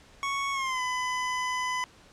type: tone with pitch glide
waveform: 25% pulse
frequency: 1108.7 to 1005 Hz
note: C#6 to B5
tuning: 0 to +30 cents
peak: -24 dBFS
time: 0.23-1.84 s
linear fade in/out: 0 ms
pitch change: -170 cents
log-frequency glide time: 0.52-0.81 s
effects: pink hiss -55 dBFS RMS until 2.12 s + low-pass 7000 Hz 12 dB/octave